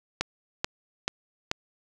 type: click train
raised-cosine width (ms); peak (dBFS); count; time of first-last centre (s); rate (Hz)
0.2; -8; 4; 0.21-1.514; 2.3
effects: none